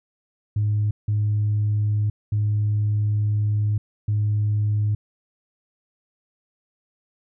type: tone bursts at uneven times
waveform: sine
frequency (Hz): 105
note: G#2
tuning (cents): +19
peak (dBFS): -17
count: 4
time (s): 0.56-0.91 / 1.08-2.1 / 2.32-3.78 / 4.08-4.95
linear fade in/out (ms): 5
effects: tanh soft clip ceiling -15 dBFS